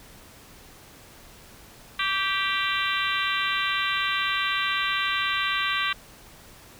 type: harmonic tone with a mistuned harmonic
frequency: 392 Hz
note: G4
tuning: in tune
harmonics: 3 / 4 / 5 / 6 / 7 / 8 / 9 / 10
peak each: -29 / -30 / -31 / -32 / -32 / -33 / -34 / -34 dBFS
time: 1.99-5.93 s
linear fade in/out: 5 ms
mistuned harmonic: 3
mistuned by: -25 cents
effects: pink hiss -49 dBFS RMS until 6.79 s